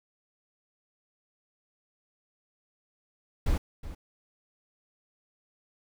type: noise with echo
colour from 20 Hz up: brown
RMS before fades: -25 dBFS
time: 3.46-3.58 s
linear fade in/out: 5 ms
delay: 370 ms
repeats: 1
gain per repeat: -14 dB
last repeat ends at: 3.95 s
effects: none